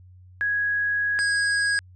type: tone pair in turn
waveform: sine / square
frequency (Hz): 1661.2 / 1647.8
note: G#6 / G#6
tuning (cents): 0 / -14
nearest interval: unison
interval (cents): 14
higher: first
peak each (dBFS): -21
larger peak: neither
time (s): 0.41-1.19 / 1.19-1.79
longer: first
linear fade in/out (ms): 0
effects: added 91 Hz sine -46 dBFS peak until 1.95 s + resampled to 22050 Hz